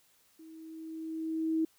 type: tone with level ramp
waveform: sine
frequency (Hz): 320.8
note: E4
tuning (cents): -47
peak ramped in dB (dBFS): -49 to -25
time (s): 0.39-1.65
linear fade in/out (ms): 5
effects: white hiss -67 dBFS RMS until 1.78 s